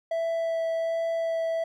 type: tone with vibrato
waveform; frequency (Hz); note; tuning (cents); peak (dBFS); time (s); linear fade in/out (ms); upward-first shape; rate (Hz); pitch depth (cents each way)
triangle; 659.3; E5; 0; -23; 0.11-1.64; 5; sine; 1.3; 8
effects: none